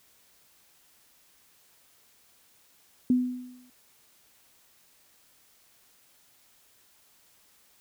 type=tone with exponential decay; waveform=sine; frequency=250.2 Hz; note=B3; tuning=23 cents sharp; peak=-17 dBFS; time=3.1-3.7 s; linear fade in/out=2 ms; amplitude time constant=130 ms; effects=white hiss -62 dBFS RMS until 7.8 s